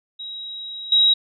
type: tone with level steps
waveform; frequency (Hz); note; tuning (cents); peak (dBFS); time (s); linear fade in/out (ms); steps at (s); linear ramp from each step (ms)
sine; 3832; A#7; +47; -30 / -12; 0.19-1.14; 10; 0.92; 2
effects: none